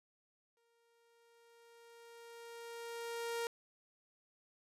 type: tone with exponential growth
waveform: sawtooth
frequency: 466.2 Hz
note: A#4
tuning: in tune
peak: -32 dBFS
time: 0.57-3.47 s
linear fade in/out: 1 ms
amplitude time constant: 630 ms
effects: resampled to 32000 Hz